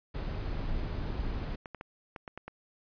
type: noise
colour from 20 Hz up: brown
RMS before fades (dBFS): -34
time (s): 0.14-1.56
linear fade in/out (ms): 10
type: clicks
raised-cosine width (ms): 0.5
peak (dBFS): -26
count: 7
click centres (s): 1.658 / 1.747 / 1.811 / 2.162 / 2.278 / 2.376 / 2.48
effects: resampled to 11025 Hz